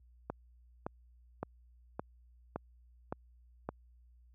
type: click train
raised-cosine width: 1 ms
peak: -22 dBFS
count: 7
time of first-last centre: 0.3-3.69 s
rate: 1.77 Hz
effects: added 60 Hz sine -56 dBFS peak until 4.34 s + high-pass 60 Hz 12 dB/octave